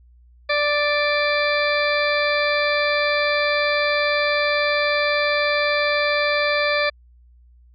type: harmonic tone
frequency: 587.3 Hz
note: D5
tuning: in tune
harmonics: 1 / 2 / 3 / 4 / 6 / 7 / 8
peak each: -21 / -26 / -24 / -24 / -31 / -31 / -31 dBFS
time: 0.49-6.9 s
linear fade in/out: 10 ms
effects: added 60 Hz sine -48 dBFS peak until 7.74 s